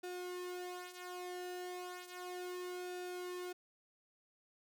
sawtooth tone with flanger, 360.2 Hz, F#4, 46 cents flat, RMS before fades -45 dBFS, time 0.03-3.53 s, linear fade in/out 10 ms, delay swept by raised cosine 0.96 to 3.66 ms, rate 0.34 Hz, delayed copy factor -0.65, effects none

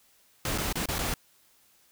pink noise with dropouts, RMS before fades -30 dBFS, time 0.45-1.14 s, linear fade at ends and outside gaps 2 ms, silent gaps 0.578-0.583 / 0.727-0.755 / 0.858-0.886 / 0.984-0.989 s, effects white hiss -63 dBFS RMS until 1.91 s

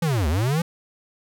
square linear two-way sweep, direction down then up, 174.61 to 69.4 to 174.61 Hz, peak -20 dBFS, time 0.02-0.62 s, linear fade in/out 5 ms, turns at 0.28 s, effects none

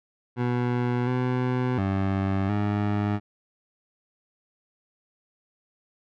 20% pulse tone with pitch steps, 122.5 / 126 / 96.9 / 103.3 Hz, B2 / B2 / G2 / G#2, -14 / +35 / -20 / -9 cents, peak -18 dBFS, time 0.36-3.2 s, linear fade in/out 50 ms, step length 710 ms, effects low-pass 2000 Hz 12 dB/octave

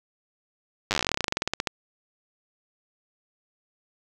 slowing click train, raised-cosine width 0.2 ms, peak -7 dBFS, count 26, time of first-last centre 0.91-1.672 s, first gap 9 ms, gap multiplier 1.09, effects none

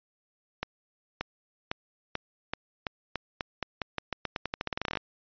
accelerating click train, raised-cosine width 0.3 ms, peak -14 dBFS, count 27, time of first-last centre 0.63-4.972 s, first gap 580 ms, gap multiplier 0.87, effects resampled to 11025 Hz

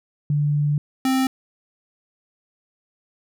sine / square tone pair in turn, 146.83 / 262.5 Hz, D3 / C4, 0 / +6 cents, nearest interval minor seventh, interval 1006 cents, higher second, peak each -17 / -18 dBFS, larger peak first, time 0.3-0.78 / 1.05-1.27 s, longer first, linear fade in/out 2 ms, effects none

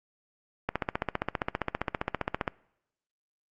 click train, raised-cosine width 0.5 ms, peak -12 dBFS, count 28, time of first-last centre 0.69-2.478 s, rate 15.1 Hz, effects noise-tail reverb RT60 0.8 s tail -23 dB re dry + Opus 48 kbps

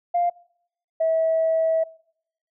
sine tone pair in turn, 698.5 / 647.7 Hz, F5 / E5, 0 / -31 cents, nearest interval minor second, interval 131 cents, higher first, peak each -17 dBFS, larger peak neither, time 0.14-0.3 / 1-1.84 s, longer second, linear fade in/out 10 ms, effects noise-tail reverb RT60 0.7 s tail -24 dB re dry + tanh soft clip ceiling -13 dBFS

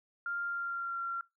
sine tone with pitch glide, 1396.9 to 1372.9 Hz, F6 to F6, 0 to -30 cents, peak -33 dBFS, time 0.26-1.21 s, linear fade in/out 2 ms, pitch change -30 cents, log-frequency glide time 0.45-1 s, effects noise-tail reverb RT60 0.2 s tail -20 dB re dry

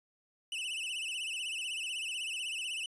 45% pulse tone with vibrato, 2794 Hz, F7, in tune, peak -35 dBFS, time 0.52-2.86 s, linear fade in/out 2 ms, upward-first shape sine, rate 16 Hz, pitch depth 140 cents each way, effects resampled to 24000 Hz

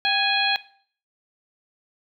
harmonic tone with a mistuned harmonic, 830.6 Hz, G#5, in tune, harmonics 1 / 2 / 3 / 4 / 5, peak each -25 / -25 / -25 / -25 / -25 dBFS, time 0.05-0.56 s, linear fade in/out 0 ms, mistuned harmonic 1, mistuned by -89 cents, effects noise-tail reverb RT60 0.5 s tail -17 dB re dry

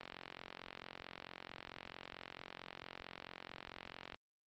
click train, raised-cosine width 0.3 ms, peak -30 dBFS, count 185, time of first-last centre 0.01-4.145 s, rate 44.5 Hz, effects high-pass 100 Hz 12 dB/octave + Opus 32 kbps

